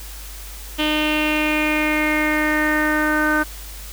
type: tone with low-pass filter sweep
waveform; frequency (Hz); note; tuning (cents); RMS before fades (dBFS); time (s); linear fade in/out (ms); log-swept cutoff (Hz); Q
sawtooth; 304.9; D#4; -35; -19; 0.78-3.44; 20; 3100 to 1500; 6.4
effects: added 50 Hz sine -34 dBFS peak until 3.92 s + white hiss -38 dBFS RMS until 3.92 s